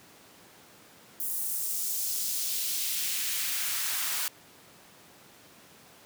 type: noise with high-pass filter sweep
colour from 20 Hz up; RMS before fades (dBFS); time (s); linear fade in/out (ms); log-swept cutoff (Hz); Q
white; -31; 1.2-4.28; 0; 11000 to 1000; 0.97
effects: pink hiss -54 dBFS RMS until 6.05 s + high-pass 150 Hz 12 dB/octave